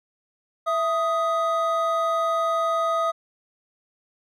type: tone pair together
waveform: triangle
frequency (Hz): 661.8 / 1250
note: E5 / D#6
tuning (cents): +7 / +8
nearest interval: major seventh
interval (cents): 1101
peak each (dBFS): -22 / -21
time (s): 0.66-3.12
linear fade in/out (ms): 20
effects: none